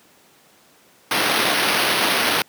violet noise with sample-and-hold, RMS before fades -19 dBFS, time 1.11-2.42 s, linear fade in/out 2 ms, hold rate 7350 Hz, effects pink hiss -53 dBFS RMS until 2.48 s + high-pass 200 Hz 12 dB/octave

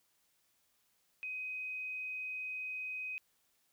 sine tone, 2515 Hz, D#7, 18 cents sharp, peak -38 dBFS, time 1.23-3.18 s, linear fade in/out 0 ms, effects white hiss -75 dBFS RMS until 3.72 s

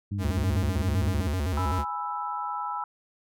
harmonic tone, 100.4 Hz, G2, 42 cents sharp, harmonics 1 / 2 / 3, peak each -28 / -34 / -41 dBFS, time 0.11-1.28 s, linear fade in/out 10 ms
square tone with vibrato, 82 Hz, E2, 9 cents flat, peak -26 dBFS, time 0.18-1.85 s, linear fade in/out 50 ms, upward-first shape square, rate 7.8 Hz, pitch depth 210 cents each way
sine chord, E major, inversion first, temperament equal, 830.6 / 987.8 / 1318.5 Hz, G#5 / B5 / E6, 0 / 0 / 0 cents, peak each -34 / -33 / -33 dBFS, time 1.57-2.84 s, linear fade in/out 2 ms
effects none

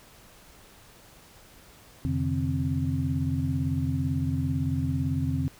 sine tone cluster, 88.1 / 133.1 / 151 / 262.5 Hz, F2 / C3 / D3 / C4, +16 / +30 / +48 / +6 cents, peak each -30 dBFS, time 2.05-5.48 s, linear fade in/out 0 ms, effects pink hiss -53 dBFS RMS until 5.59 s

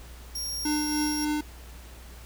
sawtooth tone, 5588 Hz, F8, in tune, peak -28 dBFS, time 0.35-1.25 s, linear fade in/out 5 ms
square tone with tremolo, 300 Hz, D4, 37 cents sharp, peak -25 dBFS, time 0.65-1.41 s, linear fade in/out 5 ms, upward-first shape triangle, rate 3.4 Hz, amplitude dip 45%
effects added 60 Hz sine -43 dBFS peak until 2.25 s + pink hiss -50 dBFS RMS until 2.25 s

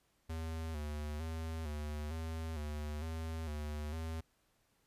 square tone with vibrato, 77.78 Hz, D#2, in tune, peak -39 dBFS, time 0.29-4.21 s, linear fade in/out 10 ms, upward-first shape square, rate 1.1 Hz, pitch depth 65 cents each way, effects pink hiss -75 dBFS RMS until 4.86 s + resampled to 32000 Hz

